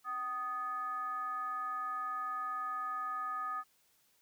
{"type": "tone with frequency modulation", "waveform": "sine", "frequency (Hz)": 1244.5, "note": "D#6", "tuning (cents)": 0, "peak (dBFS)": -35, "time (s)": [0.04, 3.64], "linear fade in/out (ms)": 50, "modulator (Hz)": 482, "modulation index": 0.47, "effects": ["white hiss -71 dBFS RMS until 4.21 s"]}